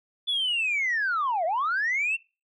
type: linear two-way sweep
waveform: sine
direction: down then up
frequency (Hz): 3485 to 622.3 to 2756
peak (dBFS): -22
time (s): 0.27-2.17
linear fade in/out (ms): 20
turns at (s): 1.45
effects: noise-tail reverb RT60 0.3 s tail -24 dB re dry + tanh soft clip ceiling -20 dBFS